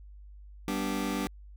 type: chord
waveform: sawtooth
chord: G major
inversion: none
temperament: just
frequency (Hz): 196 / 245 / 294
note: G3 / B3 / D4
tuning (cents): 0 / -14 / +2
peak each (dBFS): -29 / -31 / -29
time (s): 0.68-1.27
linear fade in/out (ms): 0
effects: added 50 Hz sine -46 dBFS peak until 1.56 s